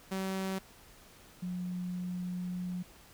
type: tone pair in turn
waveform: sawtooth / sine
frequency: 190.8 / 179.81 Hz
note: G3 / F#3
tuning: -47 / -49 cents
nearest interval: minor second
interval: 102 cents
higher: first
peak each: -29 / -34 dBFS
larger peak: first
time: 0.11-0.59 / 1.42-2.83 s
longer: second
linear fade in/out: 10 ms
effects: pink hiss -57 dBFS RMS until 3.13 s